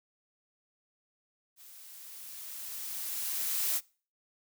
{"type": "noise with level ramp", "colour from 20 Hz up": "blue", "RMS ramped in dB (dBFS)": [-53, -29], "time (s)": [1.56, 3.81], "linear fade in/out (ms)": 50, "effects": ["noise-tail reverb RT60 0.4 s tail -24 dB re dry"]}